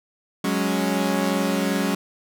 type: chord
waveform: sawtooth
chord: F# suspended second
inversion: none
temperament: equal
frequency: 185 / 207.7 / 277.2 Hz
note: F#3 / G#3 / C#4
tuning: 0 / 0 / 0 cents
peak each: -21 dBFS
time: 0.44-1.95 s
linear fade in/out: 5 ms
effects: none